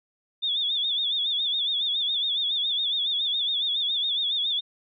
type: tone with vibrato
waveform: sine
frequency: 3520 Hz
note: A7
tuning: in tune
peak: -23 dBFS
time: 0.42-4.61 s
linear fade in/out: 20 ms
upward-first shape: sine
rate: 7.2 Hz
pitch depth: 96 cents each way
effects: none